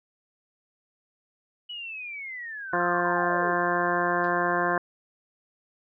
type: linear sweep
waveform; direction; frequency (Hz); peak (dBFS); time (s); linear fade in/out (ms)
sine; down; 2960 to 320.2; -34; 1.69-3.54; 10
type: harmonic tone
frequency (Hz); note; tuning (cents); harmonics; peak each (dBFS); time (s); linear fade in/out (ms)
175.4; F3; +8; 1 / 2 / 3 / 4 / 5 / 6 / 7 / 8 / 9 / 10; -35 / -30 / -32 / -29 / -40 / -28 / -38 / -35 / -30 / -33; 2.73-4.78; 2
type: noise with exponential decay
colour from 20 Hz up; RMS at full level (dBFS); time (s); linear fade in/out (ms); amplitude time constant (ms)
blue; -40; 4.24-4.36; 0; 25
effects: resampled to 11025 Hz